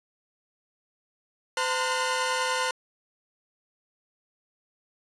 sawtooth tone cluster, 511 / 906 / 1032 / 1442 Hz, C5 / A#5 / C6 / F#6, -41 / -50 / -24 / -45 cents, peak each -27 dBFS, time 1.57-2.71 s, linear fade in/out 2 ms, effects resampled to 22050 Hz

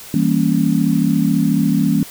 sine chord, E diminished seventh, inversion none, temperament equal with one note detuned, 164.81 / 198.85 / 233.1 / 277.2 Hz, E3 / G3 / Bb3 / Db4, 0 / +25 / 0 / 0 cents, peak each -18 dBFS, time 0.14-2.03 s, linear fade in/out 2 ms, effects white hiss -36 dBFS RMS until 2.1 s

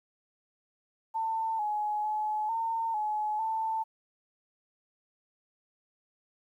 sine tone with pitch steps, 894 / 842 / 853 / 908 / 850 / 888 Hz, A5 / G#5 / G#5 / A#5 / G#5 / A5, +27 / +24 / +46 / -46 / +40 / +16 cents, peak -28 dBFS, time 1.14-3.84 s, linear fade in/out 20 ms, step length 450 ms, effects 11-bit

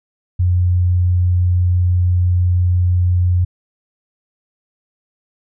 sine tone, 89.4 Hz, F2, 41 cents sharp, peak -11 dBFS, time 0.39-3.45 s, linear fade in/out 10 ms, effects none

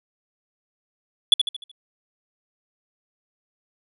triangle tone with echo, 3427 Hz, A7, 46 cents flat, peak -7 dBFS, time 1.32-1.34 s, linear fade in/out 2 ms, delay 75 ms, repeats 5, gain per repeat -7 dB, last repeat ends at 1.715 s, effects resampled to 32000 Hz

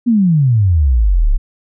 sine exponential sweep, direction down, 248.7 to 30.87 Hz, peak -8 dBFS, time 0.06-1.38 s, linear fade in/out 20 ms, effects none

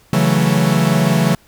45% pulse chord, F# minor seventh, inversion second, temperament equal with one note detuned, 139.39 / 164.81 / 185 / 220 Hz, C#3 / E3 / F#3 / A3, +10 / 0 / 0 / 0 cents, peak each -18 / -16 / -18 / -19 dBFS, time 0.13-1.35 s, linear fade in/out 2 ms, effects pink hiss -51 dBFS RMS until 1.47 s

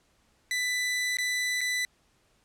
sawtooth tone with dropouts, 1991 Hz, B6, 14 cents sharp, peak -23 dBFS, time 0.51-1.85 s, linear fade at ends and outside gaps 1 ms, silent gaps 1.17-1.185 / 1.608-1.613 s, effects pink hiss -67 dBFS RMS until 2.44 s + low-pass 10000 Hz 12 dB/octave

